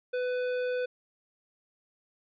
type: tone with tanh clipping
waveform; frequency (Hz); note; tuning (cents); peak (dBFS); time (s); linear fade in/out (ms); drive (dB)
sine; 499.1; B4; +18; -30; 0.13-0.86; 10; 14
effects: resampled to 11025 Hz